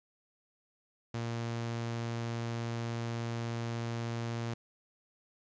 sawtooth tone, 116.54 Hz, A#2, in tune, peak -30 dBFS, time 1.14-4.54 s, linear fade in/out 5 ms, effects resampled to 16000 Hz + 11-bit

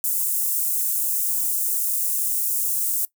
white high-pass noise, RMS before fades -23 dBFS, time 0.04-3.05 s, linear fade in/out 0 ms, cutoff 8000 Hz, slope 24 dB/octave, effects noise-tail reverb RT60 0.1 s tail -20 dB re dry

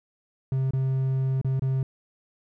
triangle tone with dropouts, 132.5 Hz, C3, 22 cents sharp, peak -20 dBFS, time 0.52-1.83 s, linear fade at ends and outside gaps 2 ms, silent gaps 0.708-0.734 / 1.414-1.446 / 1.595-1.62 s, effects none

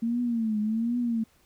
sine tone with vibrato, 226.7 Hz, A#3, 48 cents flat, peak -24 dBFS, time 0.02-1.24 s, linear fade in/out 10 ms, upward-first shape triangle, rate 1.3 Hz, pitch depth 140 cents each way, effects pink hiss -63 dBFS RMS until 1.45 s

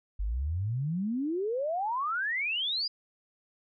sine exponential sweep, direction up, 46.25 to 4978 Hz, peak -28 dBFS, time 0.19-2.88 s, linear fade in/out 10 ms, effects none

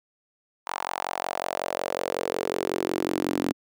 sawtooth tone with high-pass filter sweep, 45.46 Hz, F#1, 30 cents flat, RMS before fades -29 dBFS, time 0.66-3.53 s, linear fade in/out 20 ms, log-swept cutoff 940 to 270 Hz, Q 3.4, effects none

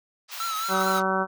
white band-pass noise, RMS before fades -39 dBFS, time 0.28-1.03 s, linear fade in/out 50 ms, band 760 to 6100 Hz, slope 24 dB/octave
violet noise bursts, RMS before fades -39 dBFS, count 3, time 0.31-0.992 s, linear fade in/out 20 ms, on 210 ms, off 26 ms
square tone with vibrato, 1318.5 Hz, E6, in tune, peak -28 dBFS, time 0.4-1 s, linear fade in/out 2 ms, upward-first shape triangle, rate 4.6 Hz, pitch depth 71 cents each way
harmonic tone, 190 Hz, F#3, 46 cents sharp, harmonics 1 / 2 / 3 / 4 / 5 / 6 / 7 / 8, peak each -30 / -30 / -30 / -30 / -30 / -30 / -30 / -30 dBFS, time 0.68-1.27 s, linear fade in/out 50 ms
effects none

